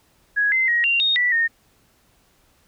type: tone with pitch steps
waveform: sine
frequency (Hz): 1665 / 2068 / 1892 / 2769 / 3711 / 1962 / 1840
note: G#6 / C7 / A#6 / F7 / A#7 / B6 / A#6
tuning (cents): +4 / -21 / +25 / -15 / -9 / -12 / -23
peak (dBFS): -16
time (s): 0.36-1.48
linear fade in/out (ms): 20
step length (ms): 160
effects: pink hiss -60 dBFS RMS until 2.67 s